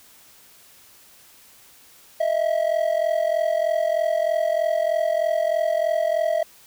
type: ring-modulated tone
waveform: triangle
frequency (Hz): 648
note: E5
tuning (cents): -30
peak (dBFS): -14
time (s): 2.2-6.43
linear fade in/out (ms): 5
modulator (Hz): 21.6
effects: white hiss -51 dBFS RMS until 6.66 s